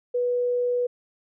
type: tone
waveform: sine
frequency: 490 Hz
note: B4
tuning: 14 cents flat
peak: -21 dBFS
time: 0.14-0.87 s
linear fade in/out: 10 ms
effects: none